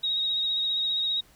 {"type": "tone with vibrato", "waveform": "sine", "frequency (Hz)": 3774, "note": "A#7", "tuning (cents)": 21, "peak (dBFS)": -24, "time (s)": [0.03, 1.21], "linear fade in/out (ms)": 10, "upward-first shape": "triangle", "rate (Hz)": 15, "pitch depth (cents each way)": 34, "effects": ["pink hiss -58 dBFS RMS until 1.35 s"]}